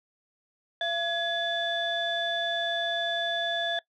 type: tone cluster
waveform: sine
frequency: 681 / 1684 / 3485 Hz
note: F5 / G#6 / A7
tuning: -44 / +24 / -17 cents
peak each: -30 dBFS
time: 0.81-3.79 s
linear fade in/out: 2 ms
effects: noise-tail reverb RT60 0.1 s tail -20 dB re dry + tanh soft clip ceiling -18 dBFS